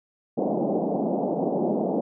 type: band-pass noise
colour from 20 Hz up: pink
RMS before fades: -25 dBFS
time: 0.37-2.01 s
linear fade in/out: 10 ms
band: 180 to 770 Hz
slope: 48 dB/octave
effects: none